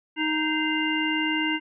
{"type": "harmonic tone with a mistuned harmonic", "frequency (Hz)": 311.1, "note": "D#4", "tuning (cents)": 0, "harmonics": [1, 3, 5, 7, 9], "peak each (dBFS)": [-26, -32, -32, -29, -29], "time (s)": [0.16, 1.6], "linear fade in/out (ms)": 50, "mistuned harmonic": 7, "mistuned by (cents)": -86, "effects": []}